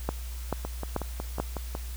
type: two click trains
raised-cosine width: 1 ms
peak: -19 / -13 dBFS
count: 7 / 4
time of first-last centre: 0.65-1.751 / 0.09-1.4 s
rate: 5.45 / 2.29 Hz
effects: added 60 Hz sine -34 dBFS peak until 1.96 s + white hiss -47 dBFS RMS until 1.96 s